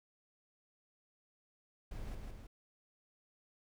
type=noise with echo; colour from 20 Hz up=brown; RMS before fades=-44 dBFS; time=1.91-2.15 s; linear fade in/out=5 ms; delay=160 ms; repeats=2; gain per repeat=-3 dB; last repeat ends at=2.47 s; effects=none